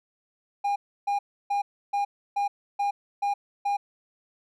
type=tone bursts; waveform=triangle; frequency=809 Hz; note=G#5; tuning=46 cents flat; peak=-21 dBFS; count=8; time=0.64-3.77 s; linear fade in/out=10 ms; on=120 ms; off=310 ms; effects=none